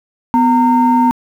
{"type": "tone pair together", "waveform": "sine", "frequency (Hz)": [249.3, 918], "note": ["B3", "A#5"], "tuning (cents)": [16, -27], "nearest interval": "octave + major seventh", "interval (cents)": 2257, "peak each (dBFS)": -10, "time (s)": [0.34, 1.11], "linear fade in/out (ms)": 0, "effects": ["tanh soft clip ceiling -2 dBFS", "7-bit"]}